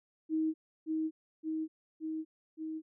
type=tone with echo; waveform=sine; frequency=316.2 Hz; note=D#4; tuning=28 cents sharp; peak=-28 dBFS; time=0.29-0.54 s; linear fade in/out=50 ms; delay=570 ms; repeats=4; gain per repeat=-2 dB; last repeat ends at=2.82 s; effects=none